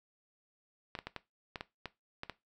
clicks, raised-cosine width 0.3 ms, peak -23 dBFS, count 9, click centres 0.952 / 0.989 / 1.07 / 1.163 / 1.558 / 1.609 / 1.857 / 2.234 / 2.297 s, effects noise-tail reverb RT60 0.2 s tail -17 dB re dry

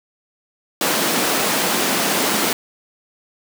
pink high-pass noise, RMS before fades -19 dBFS, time 0.81-2.53 s, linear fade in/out 2 ms, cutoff 200 Hz, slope 24 dB/octave, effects none

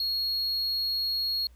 triangle tone, 4306 Hz, C8, 49 cents sharp, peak -25 dBFS, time 0-1.47 s, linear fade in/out 2 ms, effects added 60 Hz sine -51 dBFS peak until 1.55 s + pink hiss -66 dBFS RMS until 1.55 s

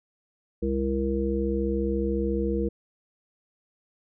harmonic tone, 67.1 Hz, C2, 44 cents sharp, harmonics 1 / 3 / 5 / 7, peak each -29 / -29 / -29 / -29 dBFS, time 0.62-2.69 s, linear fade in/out 10 ms, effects none

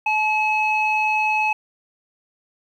sine tone pair together, 860 / 2571 Hz, A5 / E7, -40 / -44 cents, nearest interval octave + perfect fifth, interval 1896 cents, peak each -19 dBFS, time 0.06-1.53 s, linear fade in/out 5 ms, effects tanh soft clip ceiling -11 dBFS + 9-bit

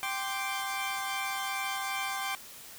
20% pulse chord, G suspended fourth, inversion none, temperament equal, 784 / 1046.5 / 1174.7 Hz, G5 / C6 / D6, 0 / 0 / 0 cents, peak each -30 / -32 / -33 dBFS, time 0.03-2.35 s, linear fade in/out 0 ms, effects white hiss -48 dBFS RMS until 2.78 s

